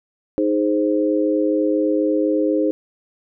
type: chord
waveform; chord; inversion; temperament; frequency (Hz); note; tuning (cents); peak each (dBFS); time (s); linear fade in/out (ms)
sine; Ab major; second; equal; 311.1 / 415.3 / 523.3; Eb4 / Ab4 / C5; 0 / 0 / 0; -18 / -22 / -21; 0.38-2.71; 0
effects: none